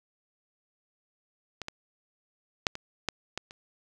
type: clicks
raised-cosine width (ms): 0.2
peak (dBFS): -19 / -18 / -6 / -20 / -10 / -15 / -28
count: 7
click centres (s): 1.617 / 1.684 / 2.668 / 2.754 / 3.087 / 3.376 / 3.509
effects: none